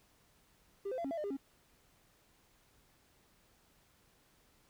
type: tone with pitch steps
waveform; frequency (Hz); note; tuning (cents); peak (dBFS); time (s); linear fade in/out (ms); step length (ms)
triangle; 397.4 / 515 / 680 / 272.6 / 670 / 605 / 403.4 / 273.6; G4 / C5 / F5 / C#4 / E5 / D#5 / G4 / C#4; +24 / -28 / -46 / -29 / +28 / -49 / +50 / -23; -33; 0.85-1.37; 10; 65
effects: tanh soft clip ceiling -31 dBFS + pink hiss -69 dBFS RMS until 4.69 s